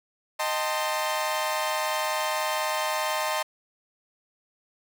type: chord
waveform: sawtooth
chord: A half-diminished seventh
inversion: second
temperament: equal with one note detuned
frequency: 622.3 / 784 / 894.3 / 1046.5 Hz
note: Eb5 / G5 / A5 / C6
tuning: 0 / 0 / +28 / 0 cents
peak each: -26 / -31 / -27 / -27 dBFS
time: 0.39-3.43 s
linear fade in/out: 10 ms
effects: none